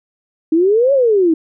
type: exponential two-way sweep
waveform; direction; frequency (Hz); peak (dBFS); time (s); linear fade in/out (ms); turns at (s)
sine; up then down; 310 to 568 to 310; -9; 0.52-1.34; 5; 0.93
effects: none